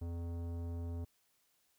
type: tone with tanh clipping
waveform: sine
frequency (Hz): 85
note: F2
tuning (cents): -46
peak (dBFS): -40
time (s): 0.01-1.05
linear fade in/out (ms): 10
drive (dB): 16
effects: white hiss -75 dBFS RMS until 1.78 s